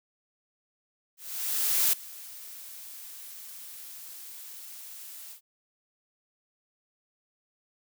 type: noise with ADSR envelope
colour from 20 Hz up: blue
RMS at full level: -23 dBFS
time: 1.17-5.41 s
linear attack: 760 ms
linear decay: 5 ms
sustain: -21 dB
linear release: 96 ms
effects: none